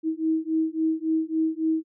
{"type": "beating tone pair", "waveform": "sine", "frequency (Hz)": [317.8, 321.4], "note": ["D#4", "E4"], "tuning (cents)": [37, -44], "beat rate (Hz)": 3.6, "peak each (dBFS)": -25, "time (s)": [0.03, 1.84], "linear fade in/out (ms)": 50, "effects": []}